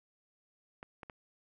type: clicks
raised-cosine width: 0.5 ms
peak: -30 dBFS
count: 3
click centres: 0.829 / 1.032 / 1.098 s
effects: none